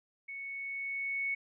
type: tone with level ramp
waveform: sine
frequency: 2215 Hz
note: C#7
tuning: 2 cents flat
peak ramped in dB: -40 to -30 dBFS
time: 0.28-1.35 s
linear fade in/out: 10 ms
effects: none